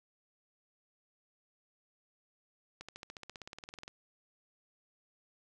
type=accelerating click train; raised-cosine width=0.2 ms; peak=-28 dBFS; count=19; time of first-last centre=2.81-3.879 s; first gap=76 ms; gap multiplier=0.97; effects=none